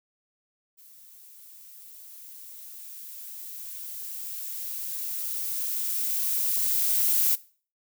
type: noise with level ramp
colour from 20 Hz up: violet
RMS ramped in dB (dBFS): -52 to -22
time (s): 0.77-7.36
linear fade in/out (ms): 20
effects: noise-tail reverb RT60 0.4 s tail -19 dB re dry